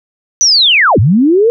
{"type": "linear two-way sweep", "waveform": "sine", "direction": "down then up", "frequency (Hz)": [6090, 87.31, 480.3], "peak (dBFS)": -5, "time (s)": [0.41, 1.5], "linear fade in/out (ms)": 0, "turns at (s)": 0.99, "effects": []}